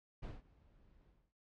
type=noise with ADSR envelope; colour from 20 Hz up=brown; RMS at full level=-43 dBFS; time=0.22-1.33 s; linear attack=16 ms; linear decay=180 ms; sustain=-24 dB; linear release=270 ms; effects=low-pass 4000 Hz 12 dB/octave